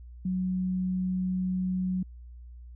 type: tone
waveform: sine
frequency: 184.6 Hz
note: F#3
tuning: 4 cents flat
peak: -26 dBFS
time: 0.25-2.03 s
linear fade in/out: 5 ms
effects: added 60 Hz sine -43 dBFS peak until 2.75 s